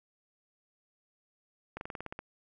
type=slowing click train; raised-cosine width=0.5 ms; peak=-24 dBFS; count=9; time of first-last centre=1.77-2.191 s; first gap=41 ms; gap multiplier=1.07; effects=none